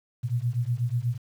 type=beating tone pair; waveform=sine; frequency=116.54 / 124.74 Hz; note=A#2 / B2; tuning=0 / +18 cents; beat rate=8.2 Hz; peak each=-27 dBFS; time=0.23-1.18 s; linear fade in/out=20 ms; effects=9-bit